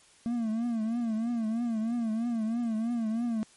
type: tone with vibrato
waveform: triangle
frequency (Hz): 228.4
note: A#3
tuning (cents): -35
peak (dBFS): -25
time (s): 0.26-3.43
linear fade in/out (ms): 0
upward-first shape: triangle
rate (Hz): 3.1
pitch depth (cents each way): 110
effects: white hiss -59 dBFS RMS until 3.56 s + MP3 48 kbps